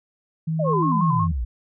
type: tone with pitch glide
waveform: sine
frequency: 160 to 163.93 Hz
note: D#3 to E3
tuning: +49 to -9 cents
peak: -21 dBFS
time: 0.47-1.32 s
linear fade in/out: 10 ms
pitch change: +42 cents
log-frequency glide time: 0.8-1.02 s
type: exponential sweep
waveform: sine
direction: down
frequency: 659 to 53.1 Hz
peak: -22 dBFS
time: 0.59-1.45 s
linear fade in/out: 10 ms
type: tone with vibrato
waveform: sine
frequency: 1047 Hz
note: C6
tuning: 1 cent sharp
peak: -21 dBFS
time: 0.64-1.28 s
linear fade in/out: 50 ms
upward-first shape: square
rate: 5.4 Hz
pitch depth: 54 cents each way
effects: none